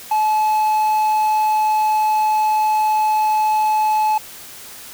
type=tone; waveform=triangle; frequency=860 Hz; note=A5; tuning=40 cents flat; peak=-12 dBFS; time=0.11-4.18 s; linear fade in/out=5 ms; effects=white hiss -37 dBFS RMS until 4.93 s